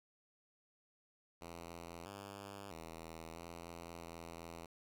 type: tone with pitch steps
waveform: 5% pulse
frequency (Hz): 84.6 / 99.6 / 81.8 / 84.6 / 83.6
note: E2 / G2 / E2 / E2 / E2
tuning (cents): +45 / +28 / -13 / +45 / +25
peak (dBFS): -37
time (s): 1.41-4.66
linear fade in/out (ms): 5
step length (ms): 650
effects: none